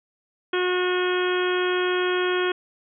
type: harmonic tone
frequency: 362.7 Hz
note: F#4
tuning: 34 cents flat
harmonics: 1 / 2 / 3 / 4 / 5 / 6 / 7 / 8 / 9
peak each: -22 / -35 / -31 / -29 / -33 / -39 / -34 / -39 / -33 dBFS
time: 0.53-2.52 s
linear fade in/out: 5 ms
effects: none